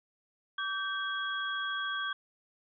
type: tone cluster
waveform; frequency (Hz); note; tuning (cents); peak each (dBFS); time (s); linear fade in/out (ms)
sine; 1150 / 1563 / 3309; D6 / G6 / G#7; -37 / -6 / -7; -37 / -34 / -38; 0.58-2.13; 5
effects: none